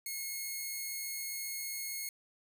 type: tone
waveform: 5% pulse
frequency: 2171 Hz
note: C#7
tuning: 37 cents flat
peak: -27 dBFS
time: 0.06-2.09 s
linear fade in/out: 2 ms
effects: none